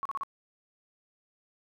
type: tone bursts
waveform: sine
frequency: 1108.7 Hz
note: C#6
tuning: in tune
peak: -30 dBFS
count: 4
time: 0.03-0.234 s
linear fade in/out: 0 ms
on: 24 ms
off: 36 ms
effects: none